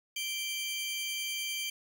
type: tone pair together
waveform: sawtooth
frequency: 2351 / 3138 Hz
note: D7 / G7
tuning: +1 / +1 cents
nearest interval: perfect fourth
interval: 500 cents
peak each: -33 / -33 dBFS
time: 0.16-1.7 s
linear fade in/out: 5 ms
effects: none